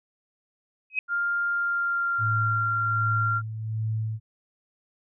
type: tone with exponential growth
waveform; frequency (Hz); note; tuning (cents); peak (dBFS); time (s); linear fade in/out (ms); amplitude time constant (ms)
sine; 2533; D#7; +30; -18; 0.9-0.99; 2; 18
type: tone with pitch glide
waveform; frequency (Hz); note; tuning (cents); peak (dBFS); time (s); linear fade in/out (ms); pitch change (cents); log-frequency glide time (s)
sine; 1400 to 1381.5; F6 to F6; +4 to -19; -23; 1.08-3.42; 50; -23; 1.5-2.45
type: tone with tremolo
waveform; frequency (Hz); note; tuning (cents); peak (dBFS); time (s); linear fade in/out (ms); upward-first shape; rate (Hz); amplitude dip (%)
sine; 110; A2; 0; -24; 2.18-4.2; 50; sine; 1.3; 55
effects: none